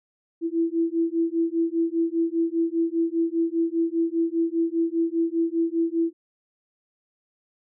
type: beating tone pair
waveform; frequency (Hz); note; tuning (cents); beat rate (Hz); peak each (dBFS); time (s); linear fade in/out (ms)
sine; 329.6 / 334.6; E4 / E4; 0 / +26; 5; -24; 0.41-6.13; 50
effects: none